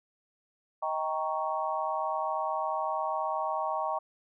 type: chord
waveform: sine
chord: Eb dominant seventh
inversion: none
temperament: equal with one note detuned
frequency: 629.8 / 784 / 932.3 / 1108.7 Hz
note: Eb5 / G5 / Bb5 / Db6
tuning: +21 / 0 / 0 / 0 cents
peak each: -34 dBFS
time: 0.82-3.99 s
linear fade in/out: 10 ms
effects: none